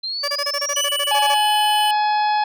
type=linear sweep; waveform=sine; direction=up; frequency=4089 to 6110 Hz; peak=-23 dBFS; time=0.03-0.86 s; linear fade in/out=10 ms
type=tone bursts; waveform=15% pulse; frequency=573 Hz; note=D5; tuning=43 cents flat; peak=-15 dBFS; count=15; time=0.23-1.347 s; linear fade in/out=10 ms; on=53 ms; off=23 ms
type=tone with pitch glide; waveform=square; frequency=2960 to 2993 Hz; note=F#7 to F#7; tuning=0 to +19 cents; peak=-21 dBFS; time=0.76-1.91 s; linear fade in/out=2 ms; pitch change=+19 cents; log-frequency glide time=1.09-1.53 s
type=harmonic tone; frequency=844 Hz; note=G#5; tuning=28 cents sharp; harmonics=1 / 2 / 3 / 4 / 5 / 6; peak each=-16 / -28 / -32 / -34 / -34 / -35 dBFS; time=1.11-2.44 s; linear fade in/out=5 ms
effects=none